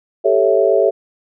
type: chord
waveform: sine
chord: A dominant seventh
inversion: third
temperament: equal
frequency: 392 / 440 / 554.4 / 659.3 Hz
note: G4 / A4 / C#5 / E5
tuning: 0 / 0 / 0 / 0 cents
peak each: -16 dBFS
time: 0.24-0.91 s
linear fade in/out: 20 ms
effects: none